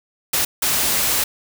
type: noise bursts at uneven times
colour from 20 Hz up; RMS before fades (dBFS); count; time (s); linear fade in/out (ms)
white; -19; 2; 0.33-0.45 / 0.62-1.24; 5
effects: none